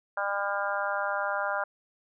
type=harmonic tone; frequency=200.6 Hz; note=G3; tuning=40 cents sharp; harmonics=3 / 4 / 5 / 6 / 7 / 8; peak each=-33 / -34 / -35 / -37 / -32 / -37 dBFS; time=0.17-1.64 s; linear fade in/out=5 ms; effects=none